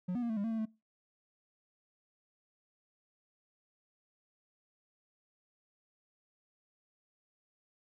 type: tone with pitch steps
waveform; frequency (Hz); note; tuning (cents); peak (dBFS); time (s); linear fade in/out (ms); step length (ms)
triangle; 180.7 / 244.3 / 234.9 / 221 / 201.5 / 226.8 / 223.6 / 218.8; F#3 / B3 / A#3 / A3 / G3 / A#3 / A3 / A3; -41 / -19 / +13 / +8 / +48 / -47 / +28 / -9; -30; 0.08-0.656; 10; 72
effects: noise-tail reverb RT60 0.3 s tail -25 dB re dry